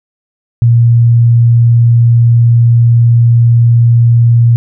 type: tone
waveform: sine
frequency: 117.7 Hz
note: A#2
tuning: 17 cents sharp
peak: -3 dBFS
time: 0.62-4.56 s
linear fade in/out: 0 ms
effects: none